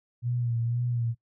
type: tone with vibrato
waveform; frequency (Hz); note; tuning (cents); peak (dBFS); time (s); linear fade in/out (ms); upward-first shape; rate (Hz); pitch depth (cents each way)
sine; 119.1; A#2; +38; -25; 0.22-1.15; 50; sine; 2; 45
effects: noise-tail reverb RT60 0.1 s tail -21 dB re dry